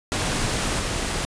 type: noise with level steps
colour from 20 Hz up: pink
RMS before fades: -24 / -26 dBFS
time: 0.12-1.25 s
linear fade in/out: 0 ms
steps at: 0.78 s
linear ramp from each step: 20 ms
effects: resampled to 22050 Hz